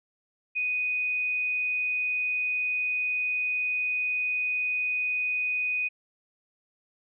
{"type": "tone", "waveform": "sine", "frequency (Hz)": 2489, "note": "D#7", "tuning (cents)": 0, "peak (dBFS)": -25, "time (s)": [0.55, 5.89], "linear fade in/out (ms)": 20, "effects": []}